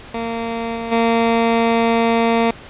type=tone with level steps; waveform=15% pulse; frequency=230 Hz; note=A#3; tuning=23 cents flat; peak=-15 / -17 / -7 dBFS; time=0.14-2.51 s; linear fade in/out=5 ms; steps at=0.75 / 0.91 s; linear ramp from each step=20 ms; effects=pink hiss -38 dBFS RMS until 2.69 s + resampled to 8000 Hz

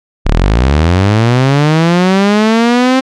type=linear sweep; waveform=sawtooth; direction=up; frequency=31.41 to 265.1 Hz; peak=-3 dBFS; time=0.25-3.01 s; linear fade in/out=20 ms; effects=low-pass 5000 Hz 12 dB/octave

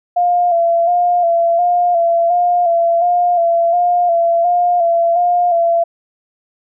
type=tone with vibrato; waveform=sine; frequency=692 Hz; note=F5; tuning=16 cents flat; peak=-10 dBFS; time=0.16-5.84 s; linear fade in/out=10 ms; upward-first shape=square; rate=1.4 Hz; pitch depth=37 cents each way; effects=none

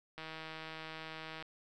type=click train; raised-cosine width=0.3 ms; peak=-29 dBFS; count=199; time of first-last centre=0.18-1.425 s; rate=159 Hz; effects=none

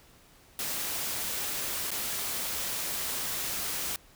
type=noise with dropouts; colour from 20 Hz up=white; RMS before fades=-33 dBFS; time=0.59-3.96 s; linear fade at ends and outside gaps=1 ms; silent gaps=1.906-1.915 s; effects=pink hiss -58 dBFS RMS until 4.15 s

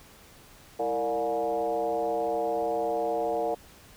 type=tone with frequency modulation; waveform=sine; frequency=587 Hz; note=D5; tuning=1 cent flat; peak=-25 dBFS; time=0.79-3.55 s; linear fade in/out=10 ms; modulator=128 Hz; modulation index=1.6; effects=pink hiss -53 dBFS RMS until 3.96 s

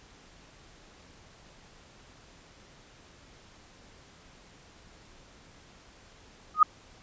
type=tone with exponential growth; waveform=sine; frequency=1244.5 Hz; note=D#6; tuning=in tune; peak=-10 dBFS; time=6.54-6.63 s; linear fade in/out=5 ms; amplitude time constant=18 ms; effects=pink hiss -55 dBFS RMS until 7.02 s + resampled to 16000 Hz

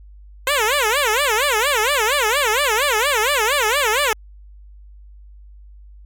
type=tone with vibrato; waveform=10% pulse; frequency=499.7 Hz; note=B4; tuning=20 cents sharp; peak=-7 dBFS; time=0.47-4.13 s; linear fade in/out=2 ms; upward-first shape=sine; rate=4.3 Hz; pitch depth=290 cents each way; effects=added 50 Hz sine -39 dBFS peak until 6.05 s + MP3 96 kbps

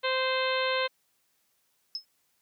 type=harmonic tone; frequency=520 Hz; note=C5; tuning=11 cents flat; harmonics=1 / 2 / 3 / 4 / 5 / 6 / 7 / 8; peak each=-29 / -32 / -34 / -35 / -36 / -37 / -37 / -38 dBFS; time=0.03-0.88 s; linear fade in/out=20 ms
type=tone with exponential decay; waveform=sine; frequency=5190 Hz; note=E8; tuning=28 cents flat; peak=-27 dBFS; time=1.95-2.05 s; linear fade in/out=1 ms; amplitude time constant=21 ms
effects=white hiss -72 dBFS RMS until 2.41 s + high-pass 60 Hz 12 dB/octave

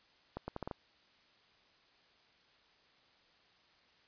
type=accelerating click train; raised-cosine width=1 ms; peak=-25 dBFS; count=6; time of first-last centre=0.37-0.712 s; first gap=110 ms; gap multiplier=0.76; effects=white hiss -67 dBFS RMS until 4.07 s + resampled to 11025 Hz

